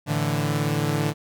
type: chord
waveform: sawtooth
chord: A suspended fourth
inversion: none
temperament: equal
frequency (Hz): 110 / 146.83 / 164.81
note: A2 / D3 / E3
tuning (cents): 0 / 0 / 0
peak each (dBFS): -24 / -20 / -24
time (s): 0.06-1.14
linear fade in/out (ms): 50
effects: none